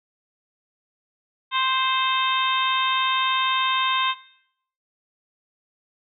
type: harmonic tone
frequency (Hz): 523.3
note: C5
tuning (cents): 0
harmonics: 2 / 3 / 4 / 5 / 6 / 7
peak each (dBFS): -22 / -30 / -30 / -29 / -29 / -27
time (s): 1.51-4.15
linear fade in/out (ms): 50
effects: noise-tail reverb RT60 0.7 s tail -18 dB re dry